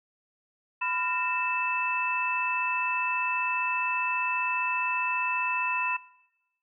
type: tone cluster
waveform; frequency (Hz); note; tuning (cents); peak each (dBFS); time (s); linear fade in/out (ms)
sine; 999 / 1391 / 1829 / 2636; B5 / F6 / A#6 / E7; +20 / -7 / -33 / -1; -30 / -38 / -38 / -29; 0.81-5.97; 10
effects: noise-tail reverb RT60 1.0 s tail -22 dB re dry